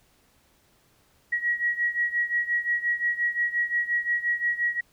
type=beating tone pair; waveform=sine; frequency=1908 / 1913.7 Hz; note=A#6 / A#6; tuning=+40 / +45 cents; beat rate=5.7 Hz; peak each=-25 / -28 dBFS; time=1.32-4.81 s; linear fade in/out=10 ms; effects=pink hiss -63 dBFS RMS until 4.92 s